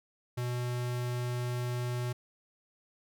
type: tone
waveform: square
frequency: 122.8 Hz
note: B2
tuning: 9 cents flat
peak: -32 dBFS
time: 0.37-2.13 s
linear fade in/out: 10 ms
effects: none